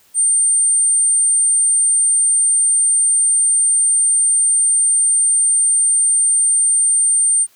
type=tone; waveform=sine; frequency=8870 Hz; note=C#9; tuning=in tune; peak=-11 dBFS; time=0.14-7.47 s; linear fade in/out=50 ms; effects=white hiss -53 dBFS RMS until 7.55 s